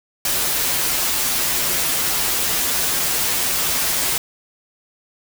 white noise with comb filter, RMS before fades -20 dBFS, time 0.25-4.18 s, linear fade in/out 2 ms, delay 9.7 ms, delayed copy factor -0.7, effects none

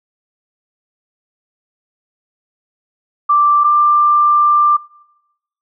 sine tone pair in turn, 1174.7 / 1185.6 Hz, D6 / D6, 0 / +16 cents, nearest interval unison, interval 16 cents, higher second, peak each -8 dBFS, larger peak neither, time 3.29-3.64 / 3.64-4.77 s, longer second, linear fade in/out 10 ms, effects noise-tail reverb RT60 0.9 s tail -22 dB re dry

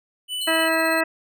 square tone, 2984 Hz, F#7, 14 cents sharp, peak -26 dBFS, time 0.28-0.69 s, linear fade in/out 50 ms
20% pulse tone with tremolo, 4173 Hz, C8, 5 cents flat, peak -23 dBFS, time 0.41-1.01 s, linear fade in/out 5 ms, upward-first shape sine, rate 16 Hz, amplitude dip 50%
harmonic tone, 324.2 Hz, E4, 29 cents flat, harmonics 1 / 2 / 3 / 4 / 5 / 6 / 8, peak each -26 / -23 / -29 / -28 / -26 / -25 / -28 dBFS, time 0.47-1.04 s, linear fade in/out 10 ms
effects none

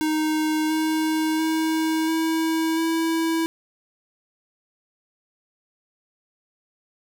square tone with pitch steps, 310.8 / 314.8 / 318.8 / 322.9 / 327 Hz, D#4 / D#4 / D#4 / E4 / E4, -2 / +20 / +42 / -36 / -14 cents, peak -21 dBFS, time 0.01-3.46 s, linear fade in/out 0 ms, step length 690 ms, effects none

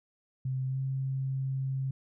sine tone with pitch glide, 130.81 to 133.64 Hz, C3 to C3, 0 to +37 cents, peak -29 dBFS, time 0.45-1.91 s, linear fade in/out 5 ms, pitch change +37 cents, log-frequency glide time 0.67-0.79 s, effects none

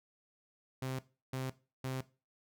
sawtooth tone bursts, 130.81 Hz, C3, in tune, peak -32 dBFS, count 3, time 0.82-2.01 s, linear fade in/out 5 ms, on 170 ms, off 340 ms, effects noise-tail reverb RT60 0.3 s tail -17 dB re dry

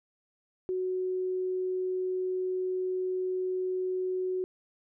sine tone, 370 Hz, F#4, in tune, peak -28 dBFS, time 0.69-4.44 s, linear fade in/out 0 ms, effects none

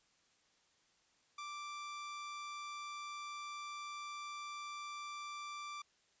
sawtooth tone, 1174.7 Hz, D6, in tune, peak -40 dBFS, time 1.38-5.82 s, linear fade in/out 5 ms, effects white hiss -73 dBFS RMS until 6.2 s + resampled to 16000 Hz

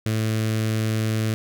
sawtooth tone with notch filter, 110 Hz, A2, in tune, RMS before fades -23 dBFS, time 0.06-1.34 s, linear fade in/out 0 ms, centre 880 Hz, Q 1.1, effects none

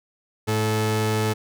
sawtooth tone pair together, 108.35 / 216.7 Hz, A2 / A3, -26 / -26 cents, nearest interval octave, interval 1200 cents, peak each -18 dBFS, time 0.47-1.34 s, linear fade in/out 20 ms, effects none

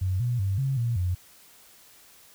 sine tone with pitch steps, 93.2 / 121.7 / 97.2 / 135 / 118.1 / 90.1 Hz, F#2 / B2 / G2 / C#3 / A#2 / F#2, +13 / -25 / -14 / -45 / +23 / -45 cents, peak -23 dBFS, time 0.01-1.15 s, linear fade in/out 10 ms, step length 190 ms, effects white hiss -54 dBFS RMS until 2.34 s

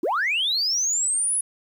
sine linear sweep, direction up, 273.2 to 10510 Hz, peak -19 dBFS, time 0.03-1.41 s, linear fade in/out 5 ms, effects tanh soft clip ceiling -17 dBFS + 9-bit

